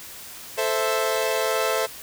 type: chord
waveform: sawtooth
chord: A minor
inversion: none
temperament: equal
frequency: 440 / 523.3 / 659.3 Hz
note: A4 / C5 / E5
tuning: 0 / 0 / 0 cents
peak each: -22 dBFS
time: 0.57-1.87 s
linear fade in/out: 20 ms
effects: white hiss -40 dBFS RMS until 2.02 s